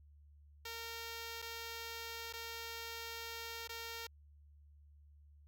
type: tone with dropouts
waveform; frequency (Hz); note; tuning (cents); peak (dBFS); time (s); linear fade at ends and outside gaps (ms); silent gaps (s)
5% pulse; 460.3; A#4; -22; -32; 0.65-4.07; 5; 1.419-1.423 / 2.327-2.335 / 3.676-3.692
effects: added 73 Hz sine -59 dBFS peak until 5.47 s